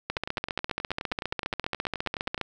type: two click trains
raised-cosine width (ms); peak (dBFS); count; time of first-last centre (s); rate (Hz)
0.3; -16 / -12; 22 / 35; 0.17-2.378 / 0.1-2.413; 9.51 / 14.7
effects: none